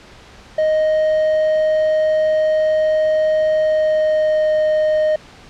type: tone with pitch glide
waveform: triangle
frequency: 622.3 to 617.6 Hz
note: D#5 to D#5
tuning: 0 to -13 cents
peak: -11 dBFS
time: 0.58-5.16 s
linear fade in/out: 5 ms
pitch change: -13 cents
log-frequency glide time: 3.53-4.53 s
effects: pink hiss -42 dBFS RMS until 5.49 s + low-pass 5000 Hz 12 dB/octave